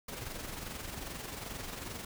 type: noise with amplitude modulation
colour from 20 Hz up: pink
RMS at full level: -40 dBFS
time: 0.08-2.05 s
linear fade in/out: 5 ms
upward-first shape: sine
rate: 22.5 Hz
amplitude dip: 50%
effects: none